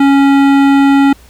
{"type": "tone with hard clipping", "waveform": "sine", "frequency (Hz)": 277.2, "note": "C#4", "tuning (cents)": 0, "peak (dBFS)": -7, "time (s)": [0, 1.13], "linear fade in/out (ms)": 5, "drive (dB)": 16, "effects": ["added 60 Hz sine -42 dBFS peak until 1.29 s", "pink hiss -44 dBFS RMS until 1.29 s"]}